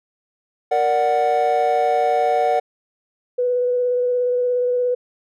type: chord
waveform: triangle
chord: Bb augmented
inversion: none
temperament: equal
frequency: 466.2 / 587.3 / 740 Hz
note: Bb4 / D5 / F#5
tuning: 0 / 0 / 0 cents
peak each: -19 / -19 / -15 dBFS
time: 0.71-2.6 s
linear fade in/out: 10 ms
type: tone with vibrato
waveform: sine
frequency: 493.9 Hz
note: B4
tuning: in tune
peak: -16 dBFS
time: 3.38-4.95 s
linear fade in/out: 10 ms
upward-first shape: square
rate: 17 Hz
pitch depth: 11 cents each way
effects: tanh soft clip ceiling -6 dBFS